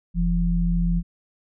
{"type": "tone pair together", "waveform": "sine", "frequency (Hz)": [42.88, 171.5], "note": ["F1", "F3"], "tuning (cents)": [-31, -31], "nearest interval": "2 octaves", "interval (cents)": 2400, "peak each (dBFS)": [-21, -21], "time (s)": [0.14, 1.03], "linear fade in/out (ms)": 50, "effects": []}